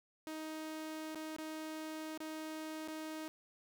sawtooth tone with dropouts, 313.4 Hz, D#4, 13 cents sharp, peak -38 dBFS, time 0.27-3.28 s, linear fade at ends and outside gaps 0 ms, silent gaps 1.148-1.156 / 1.364-1.385 / 2.176-2.203 / 2.876-2.883 s, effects none

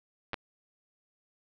clicks, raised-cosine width 0.3 ms, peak -17 dBFS, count 2, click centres 0.333 / 0.342 s, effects low-pass 4000 Hz 12 dB/octave

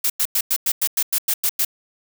blue noise bursts, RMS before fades -19 dBFS, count 11, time 0.04-1.649 s, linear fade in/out 5 ms, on 59 ms, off 96 ms, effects none

